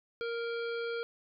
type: harmonic tone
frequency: 466.2 Hz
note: A#4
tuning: in tune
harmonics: 1 / 3 / 5 / 7 / 9 / 10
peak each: -34 / -40 / -47 / -49 / -53 / -55 dBFS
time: 0.21-1.03 s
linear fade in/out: 0 ms
effects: none